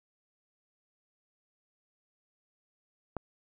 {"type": "click", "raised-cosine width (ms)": 1, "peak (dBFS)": -20, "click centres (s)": 3.167, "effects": []}